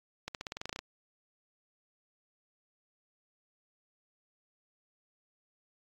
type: accelerating click train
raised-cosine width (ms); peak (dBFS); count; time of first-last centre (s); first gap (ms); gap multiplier
0.2; -20; 12; 0.28-0.79; 68; 0.92
effects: AAC 48 kbps